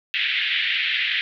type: band-pass noise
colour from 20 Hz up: pink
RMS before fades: -23 dBFS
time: 0.14-1.21 s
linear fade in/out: 0 ms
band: 1800 to 3600 Hz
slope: 48 dB/octave
effects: none